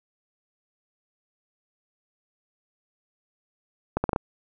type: accelerating click train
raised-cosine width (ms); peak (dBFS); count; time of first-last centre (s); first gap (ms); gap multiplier
1; -9; 5; 3.97-4.161; 70; 0.75
effects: none